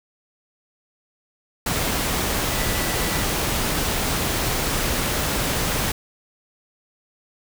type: tone in noise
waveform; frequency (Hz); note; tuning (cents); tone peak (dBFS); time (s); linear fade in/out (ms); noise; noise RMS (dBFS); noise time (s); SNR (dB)
sine; 1968; B6; -7; -34; 2.51-3.24; 5; pink; -23; 1.66-5.92; -14
effects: none